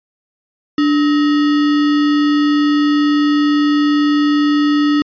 sine tone with sample-and-hold, 293.7 Hz, D4, in tune, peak -10 dBFS, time 0.78-5.02 s, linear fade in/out 2 ms, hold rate 1575 Hz, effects resampled to 11025 Hz

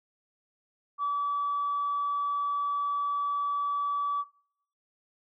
sine tone, 1149 Hz, D6, 38 cents flat, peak -25 dBFS, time 0.98-4.25 s, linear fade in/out 50 ms, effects noise-tail reverb RT60 0.8 s tail -26 dB re dry + tanh soft clip ceiling -22 dBFS

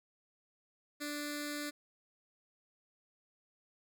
10% pulse tone with notch filter, 293.7 Hz, D4, in tune, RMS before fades -40 dBFS, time 1-1.71 s, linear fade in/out 20 ms, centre 870 Hz, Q 0.63, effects none

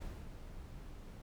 brown noise with ADSR envelope, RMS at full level -43 dBFS, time 0-1.22 s, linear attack 19 ms, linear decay 240 ms, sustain -6 dB, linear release 7 ms, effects none

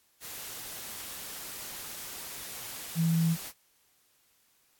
sine tone in noise, 164.81 Hz, E3, in tune, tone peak -23 dBFS, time 2.95-3.37 s, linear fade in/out 50 ms, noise white, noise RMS -41 dBFS, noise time 0.2-3.53 s, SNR +15 dB, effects white hiss -68 dBFS RMS until 4.79 s + AAC 64 kbps

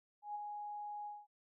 sine tone with ADSR envelope, 830.6 Hz, G#5, in tune, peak -38 dBFS, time 0.22-1.27 s, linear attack 130 ms, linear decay 19 ms, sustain -4 dB, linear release 210 ms, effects none

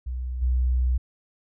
sine tone with level steps, 62.6 Hz, B1, 24 cents sharp, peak -27 / -19 dBFS, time 0.06-0.98 s, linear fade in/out 10 ms, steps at 0.41 s, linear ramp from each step 20 ms, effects none

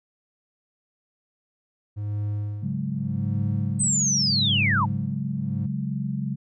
triangle tone with tremolo, 103.83 Hz, G#2, in tune, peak -22 dBFS, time 1.96-5.67 s, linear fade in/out 20 ms, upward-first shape sine, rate 0.83 Hz, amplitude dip 90%
sine chord, C# suspended fourth, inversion none, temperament equal, 138.59 / 185 / 207.7 Hz, C#3 / F#3 / G#3, 0 / 0 / 0 cents, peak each -28 / -31 / -30 dBFS, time 2.62-6.36 s, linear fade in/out 20 ms
sine linear sweep, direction down, 8340 to 800 Hz, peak -20 dBFS, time 3.79-4.86 s, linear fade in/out 20 ms
effects none

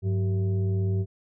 sine tone with frequency modulation, 100.1 Hz, G2, 37 cents sharp, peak -22 dBFS, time 0.02-1.06 s, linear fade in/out 50 ms, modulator 283 Hz, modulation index 0.53, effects none

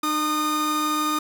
45% pulse tone pair together, 303.2 / 1226 Hz, D#4 / D#6, -45 / -26 cents, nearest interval 2 octaves, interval 2419 cents, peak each -26 / -23 dBFS, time 0.03-1.19 s, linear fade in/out 5 ms, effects none

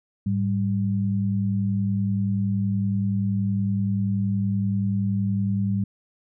sine tone pair together, 105.5 / 196.08 Hz, G#2 / G3, +28 / +1 cents, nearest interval major seventh, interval 1073 cents, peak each -24 / -23 dBFS, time 0.26-5.84 s, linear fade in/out 5 ms, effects none

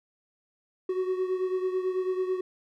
triangle beating tone pair, 370 / 379.1 Hz, F#4 / F#4, 0 / +42 cents, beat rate 9.1 Hz, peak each -25 / -31 dBFS, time 0.89-2.41 s, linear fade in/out 5 ms, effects none

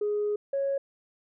sine tone pair in turn, 416.2 / 551.9 Hz, G#4 / C#5, +4 / -8 cents, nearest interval perfect fourth, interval 488 cents, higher second, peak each -24 dBFS, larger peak neither, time 0.01-0.36 / 0.53-0.78 s, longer first, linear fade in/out 5 ms, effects tanh soft clip ceiling -21 dBFS

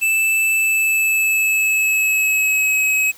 square tone with pitch glide, 2637 to 2555 Hz, E7 to D#7, 0 to +45 cents, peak -15 dBFS, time 0.01-3.12 s, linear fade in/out 20 ms, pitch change -55 cents, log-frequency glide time 0.53-2.79 s, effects white hiss -44 dBFS RMS until 3.17 s

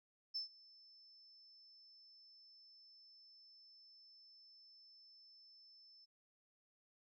sine tone with ADSR envelope, 5280 Hz, E8, 2 cents sharp, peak -37 dBFS, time 0.34-6.06 s, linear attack 20 ms, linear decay 120 ms, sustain -24 dB, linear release 21 ms, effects tanh soft clip ceiling -33 dBFS

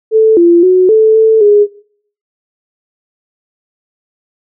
sine tone with pitch steps, 440.1 / 343.1 / 368.6 / 438.1 / 442.1 / 413.4 Hz, A4 / F4 / F#4 / A4 / A4 / G#4, 0 / -31 / -7 / -7 / +8 / -8 cents, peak -3 dBFS, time 0.11-1.67 s, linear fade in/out 50 ms, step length 260 ms, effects noise-tail reverb RT60 0.6 s tail -20 dB re dry

